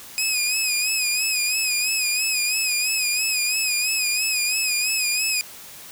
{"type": "tone with vibrato", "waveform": "15% pulse", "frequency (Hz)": 2506, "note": "D#7", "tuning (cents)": 12, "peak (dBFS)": -13, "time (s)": [0.18, 5.41], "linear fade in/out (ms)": 0, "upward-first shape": "sine", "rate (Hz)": 3, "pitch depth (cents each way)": 67, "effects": ["white hiss -41 dBFS RMS until 5.91 s"]}